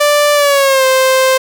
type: tone with pitch glide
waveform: sawtooth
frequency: 587.3 to 523.2 Hz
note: D5 to C5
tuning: 0 to 0 cents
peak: -4 dBFS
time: 0-1.38 s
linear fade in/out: 10 ms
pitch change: -200 cents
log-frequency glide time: 0.34-0.85 s
effects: none